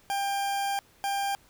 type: tone pair in turn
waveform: 40% pulse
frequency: 796 / 796 Hz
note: G5 / G5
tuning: +26 / +26 cents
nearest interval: unison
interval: 0 cents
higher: neither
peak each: -26 / -26 dBFS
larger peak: neither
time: 0.1-0.79 / 1.04-1.35 s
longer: first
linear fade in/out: 0 ms
effects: pink hiss -60 dBFS RMS until 1.49 s